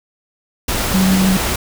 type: tone in noise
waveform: sine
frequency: 189.3 Hz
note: F#3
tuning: 40 cents sharp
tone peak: -11 dBFS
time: 0.94-1.37 s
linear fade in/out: 5 ms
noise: pink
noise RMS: -19 dBFS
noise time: 0.68-1.56 s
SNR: +5 dB
effects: none